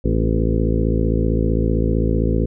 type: harmonic tone with a mistuned harmonic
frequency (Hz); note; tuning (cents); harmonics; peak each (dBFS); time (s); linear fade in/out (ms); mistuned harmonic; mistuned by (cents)
55.5; A1; +16; 1 / 2 / 3 / 4 / 5 / 6 / 7 / 8 / 9; -19 / -22 / -24 / -25 / -26 / -27 / -27 / -28 / -29; 0.04-2.46; 10; 5; -46
effects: none